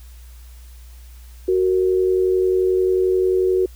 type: tone pair together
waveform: sine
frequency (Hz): 372.2 / 463.5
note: F#4 / A#4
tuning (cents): +10 / -10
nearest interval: major third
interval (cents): 380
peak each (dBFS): -15 / -23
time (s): 1.48-3.66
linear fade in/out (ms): 5
effects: added 60 Hz sine -38 dBFS peak until 3.75 s + white hiss -52 dBFS RMS until 3.75 s